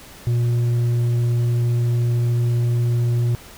sine tone with tanh clipping, 119.5 Hz, A#2, 43 cents sharp, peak -17 dBFS, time 0.27-3.35 s, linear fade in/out 0 ms, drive 5 dB, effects pink hiss -42 dBFS RMS until 3.57 s

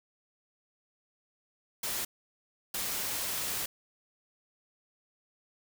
white noise bursts at uneven times, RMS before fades -34 dBFS, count 2, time 1.83-2.05 / 2.74-3.66 s, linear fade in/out 5 ms, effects none

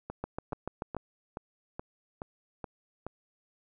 two click trains, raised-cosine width 1 ms, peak -20 / -23 dBFS, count 6 / 8, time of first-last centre 0.24-0.967 / 0.1-3.066 s, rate 6.88 / 2.36 Hz, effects none

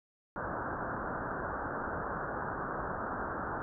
white low-pass noise, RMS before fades -37 dBFS, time 0.36-3.62 s, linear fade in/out 0 ms, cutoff 1600 Hz, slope 96 dB/octave, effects none

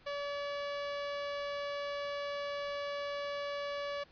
sawtooth tone, 572 Hz, D5, 46 cents flat, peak -32 dBFS, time 0.06-4.04 s, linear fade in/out 10 ms, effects pink hiss -62 dBFS RMS until 4.11 s + resampled to 11025 Hz

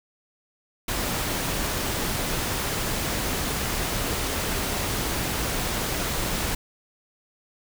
pink noise, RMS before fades -27 dBFS, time 0.88-6.55 s, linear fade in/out 5 ms, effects none

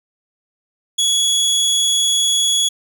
25% pulse tone, 3365 Hz, G#7, 22 cents sharp, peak -10 dBFS, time 0.98-2.69 s, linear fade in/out 10 ms, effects none

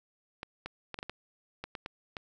clicks, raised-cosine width 0.3 ms, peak -22 dBFS, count 10, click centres 0.431 / 0.66 / 0.943 / 0.989 / 1.029 / 1.096 / 1.64 / 1.752 / 1.861 / 2.168 s, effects none

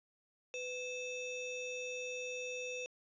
square ring-modulated tone, 1560 Hz, G6, 9 cents flat, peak -37 dBFS, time 0.54-2.86 s, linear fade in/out 0 ms, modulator 1060 Hz, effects resampled to 16000 Hz + 11-bit

